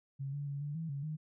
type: tone with pitch steps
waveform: sine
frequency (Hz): 137.2 / 143.6 / 141.2 / 146 / 162.8 / 140.1 / 154.5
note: C#3 / D3 / C#3 / D3 / E3 / C#3 / D#3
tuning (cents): -17 / -39 / +32 / -10 / -21 / +19 / -12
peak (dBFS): -36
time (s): 0.19-1.17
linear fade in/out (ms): 20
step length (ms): 140
effects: none